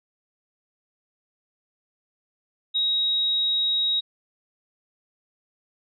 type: tone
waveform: sine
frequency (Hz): 3800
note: A#7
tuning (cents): +33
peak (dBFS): -20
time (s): 2.74-4.01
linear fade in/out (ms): 20
effects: none